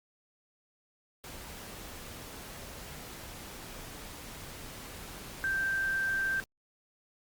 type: tone in noise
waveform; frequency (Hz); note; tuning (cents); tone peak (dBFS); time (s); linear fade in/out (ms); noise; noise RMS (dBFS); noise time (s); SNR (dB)
sine; 1568; G6; 0; -28; 5.44-6.4; 0; pink; -45; 1.24-6.44; +14
effects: Opus 48 kbps